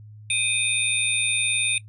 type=tone cluster; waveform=sine; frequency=2420 / 2539 / 3647 / 9100 Hz; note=D#7 / D#7 / A#7 / C#9; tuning=-49 / +34 / -39 / +44 cents; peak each=-26 dBFS; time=0.3-1.78 s; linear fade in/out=2 ms; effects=noise-tail reverb RT60 0.1 s tail -18 dB re dry + added 106 Hz sine -41 dBFS peak until 1.88 s